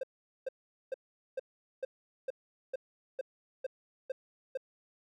triangle tone bursts, 525 Hz, C5, 6 cents sharp, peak -30 dBFS, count 11, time 0.01-4.574 s, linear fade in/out 5 ms, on 24 ms, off 430 ms, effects none

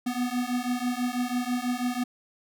square beating tone pair, 243.9 / 250 Hz, B3 / B3, -21 / +21 cents, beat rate 6.1 Hz, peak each -30 dBFS, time 0.06-2.04 s, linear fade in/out 10 ms, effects none

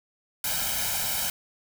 white noise with comb filter, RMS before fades -28 dBFS, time 0.44-1.3 s, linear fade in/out 2 ms, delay 1.3 ms, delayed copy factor +0.9, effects none

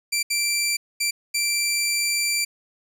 15% pulse tone bursts at uneven times, 2349 Hz, D7, in tune, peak -14 dBFS, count 4, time 0.12-0.23 / 0.3-0.77 / 1-1.11 / 1.34-2.45 s, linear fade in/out 10 ms, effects none

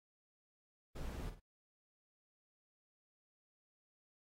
brown noise with echo, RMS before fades -44 dBFS, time 0.95-1.3 s, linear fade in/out 10 ms, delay 50 ms, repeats 2, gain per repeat -9 dB, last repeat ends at 1.4 s, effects AAC 48 kbps

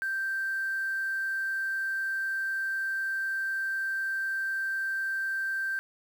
sine tone with quantisation, 1568 Hz, G6, in tune, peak -28 dBFS, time 0.02-5.79 s, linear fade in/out 0 ms, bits 8, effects none

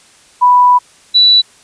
sine tone pair in turn, 987.8 / 3951 Hz, B5 / B7, 0 / 0 cents, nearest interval 2 octaves, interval 2400 cents, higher second, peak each -4 dBFS, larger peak neither, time 0.41-0.79 / 1.14-1.42 s, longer first, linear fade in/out 20 ms, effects white hiss -45 dBFS RMS until 1.63 s + resampled to 22050 Hz

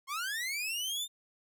sawtooth linear sweep, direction up, 1044 to 3646 Hz, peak -30 dBFS, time 0.07-1.08 s, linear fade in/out 50 ms, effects none

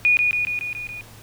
sine tone with echo, 2455 Hz, D#7, 24 cents flat, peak -13 dBFS, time 0.05-0.17 s, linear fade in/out 0 ms, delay 140 ms, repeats 6, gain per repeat -3 dB, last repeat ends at 1.01 s, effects added 110 Hz sine -46 dBFS peak until 1.22 s + pink hiss -46 dBFS RMS until 1.22 s

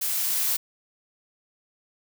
blue noise with level ramp, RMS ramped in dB -27 to -24 dBFS, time 0.01-0.57 s, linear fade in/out 10 ms, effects none

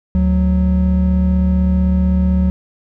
triangle tone pair together, 73.42 / 184.47 Hz, D2 / F#3, 0 / -5 cents, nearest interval octave + major third, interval 1595 cents, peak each -12 dBFS, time 0.15-2.5 s, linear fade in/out 0 ms, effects none

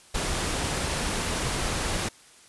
pink noise, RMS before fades -28 dBFS, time 0.14-2.09 s, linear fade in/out 10 ms, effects white hiss -53 dBFS RMS until 2.48 s + resampled to 24000 Hz

